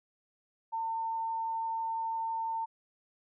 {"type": "tone", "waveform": "sine", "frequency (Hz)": 903, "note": "A5", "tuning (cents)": 45, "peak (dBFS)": -31, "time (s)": [0.72, 2.66], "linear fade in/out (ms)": 20, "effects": []}